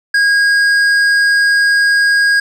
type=tone with hard clipping; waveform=sine; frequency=1635 Hz; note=G#6; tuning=28 cents flat; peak=-10 dBFS; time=0.14-2.4 s; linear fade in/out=5 ms; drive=8 dB; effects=none